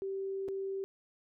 sine tone with dropouts, 388.2 Hz, G4, 17 cents flat, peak -34 dBFS, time 0.02-0.84 s, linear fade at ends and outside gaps 0 ms, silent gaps 0.481-0.486 s, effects none

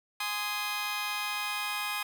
15% pulse chord, Ab major, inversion none, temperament just, 830.6 / 1038.3 / 1245.9 Hz, Ab5 / C6 / Eb6, 0 / -14 / +2 cents, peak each -30 dBFS, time 0.2-2.03 s, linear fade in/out 5 ms, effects none

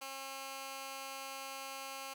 15% pulse tone with high-pass filter, 270 Hz, C#4, 45 cents flat, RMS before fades -45 dBFS, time 0.01-2.14 s, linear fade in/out 10 ms, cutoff 890 Hz, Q 0.51, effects none

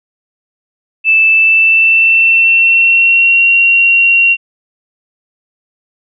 sine tone with pitch glide, 2638 to 2748 Hz, E7 to F7, +1 to -29 cents, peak -5 dBFS, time 1.04-4.37 s, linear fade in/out 50 ms, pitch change +70 cents, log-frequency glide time 1.3-3.47 s, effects none

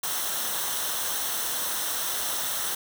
white noise with comb filter, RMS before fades -29 dBFS, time 0.03-2.75 s, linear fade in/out 5 ms, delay 0.42 ms, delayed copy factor -0.6, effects none

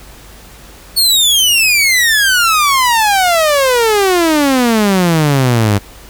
sawtooth exponential sweep, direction down, 4435 to 98 Hz, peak -5 dBFS, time 0.96-5.79 s, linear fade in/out 20 ms, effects added 50 Hz sine -38 dBFS peak until 6.09 s + pink hiss -38 dBFS RMS until 6.09 s

